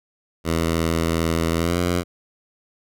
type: tone with pitch glide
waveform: 10% pulse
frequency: 82.41 to 87.82 Hz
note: E2 to F2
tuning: 0 to +10 cents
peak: -11 dBFS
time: 0.44-2.04 s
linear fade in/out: 50 ms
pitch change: +110 cents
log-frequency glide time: 1.56-1.79 s
effects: none